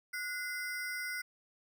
square ring-modulated tone, 1760 Hz, A6, in tune, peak -34 dBFS, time 0.13-1.22 s, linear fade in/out 10 ms, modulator 298 Hz, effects none

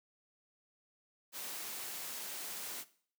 white noise, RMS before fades -43 dBFS, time 1.32-2.85 s, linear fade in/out 50 ms, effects noise-tail reverb RT60 0.5 s tail -17 dB re dry + high-pass 200 Hz 12 dB/octave

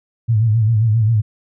sine tone with vibrato, 111 Hz, A2, 16 cents sharp, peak -11 dBFS, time 0.28-1.22 s, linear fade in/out 20 ms, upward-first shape sine, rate 7.5 Hz, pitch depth 94 cents each way, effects none

